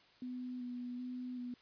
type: tone with vibrato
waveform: sine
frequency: 248.1 Hz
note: B3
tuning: 8 cents sharp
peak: -40 dBFS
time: 0.22-1.54 s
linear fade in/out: 2 ms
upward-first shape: square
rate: 1.3 Hz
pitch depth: 17 cents each way
effects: white hiss -65 dBFS RMS until 1.61 s + resampled to 11025 Hz